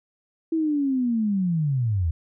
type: linear sweep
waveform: sine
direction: down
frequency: 329.6 to 76 Hz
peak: -20 dBFS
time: 0.52-2.11 s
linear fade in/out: 5 ms
effects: none